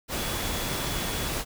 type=tone in noise; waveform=sine; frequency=3399 Hz; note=G#7; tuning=39 cents sharp; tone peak=-40 dBFS; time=0.14-1.32 s; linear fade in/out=50 ms; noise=pink; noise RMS=-30 dBFS; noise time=0.08-1.45 s; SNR=-13 dB; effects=none